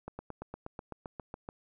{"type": "slowing click train", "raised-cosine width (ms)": 1, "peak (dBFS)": -26, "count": 12, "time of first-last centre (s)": [0.08, 1.489], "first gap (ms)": 110, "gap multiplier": 1.03, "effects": []}